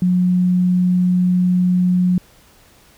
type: tone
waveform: sine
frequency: 180.6 Hz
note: F#3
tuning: 42 cents flat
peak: -12 dBFS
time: 0.02-2.18 s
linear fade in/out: 2 ms
effects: pink hiss -50 dBFS RMS until 2.97 s